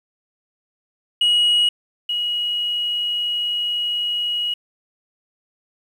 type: tone pair in turn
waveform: sine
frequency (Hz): 2902 / 2902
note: F#7 / F#7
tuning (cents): -34 / -34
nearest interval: unison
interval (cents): 0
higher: neither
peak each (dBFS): -11 / -19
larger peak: first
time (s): 1.21-1.69 / 2.09-4.54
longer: second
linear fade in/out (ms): 5
effects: tanh soft clip ceiling -12 dBFS + 8-bit